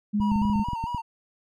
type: tone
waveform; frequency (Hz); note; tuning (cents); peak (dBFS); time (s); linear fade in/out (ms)
sine; 207.7; G#3; 0; -21; 0.13-0.64; 20
type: tone with vibrato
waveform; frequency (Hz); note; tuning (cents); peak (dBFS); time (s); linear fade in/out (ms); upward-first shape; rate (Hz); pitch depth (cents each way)
triangle; 939; A#5; +12; -27; 0.2-1.02; 20; square; 4.5; 50
type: clicks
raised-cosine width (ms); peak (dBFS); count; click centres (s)
5; -19; 12; 0.201 / 0.318 / 0.359 / 0.417 / 0.452 / 0.499 / 0.558 / 0.596 / 0.686 / 0.733 / 0.84 / 0.947
effects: none